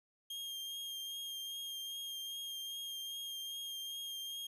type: tone with vibrato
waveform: 40% pulse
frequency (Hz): 3220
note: G7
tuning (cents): +46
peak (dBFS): -40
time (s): 0.3-4.47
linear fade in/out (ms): 5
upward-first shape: triangle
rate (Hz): 2.5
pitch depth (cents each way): 23
effects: none